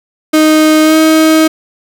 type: tone with pitch glide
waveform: 35% pulse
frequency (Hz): 310.8 to 316.4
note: D#4 to D#4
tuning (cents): -2 to +29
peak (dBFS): -3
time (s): 0.33-1.48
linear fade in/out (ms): 10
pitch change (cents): +31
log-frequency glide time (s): 0.83-0.97
effects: none